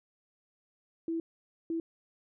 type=tone bursts at uneven times; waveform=sine; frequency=329.6 Hz; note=E4; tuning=in tune; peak=-30 dBFS; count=2; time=1.08-1.2 / 1.7-1.8 s; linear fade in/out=2 ms; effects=none